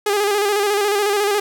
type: tone with vibrato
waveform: sawtooth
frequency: 409.2 Hz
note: G#4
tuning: 26 cents flat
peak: -12 dBFS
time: 0.06-1.4 s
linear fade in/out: 5 ms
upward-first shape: square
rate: 14 Hz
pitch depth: 44 cents each way
effects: 9-bit